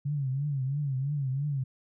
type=tone with vibrato; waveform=sine; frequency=138.59 Hz; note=C#3; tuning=in tune; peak=-27 dBFS; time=0.05-1.64 s; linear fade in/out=10 ms; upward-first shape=triangle; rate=3 Hz; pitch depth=140 cents each way; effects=none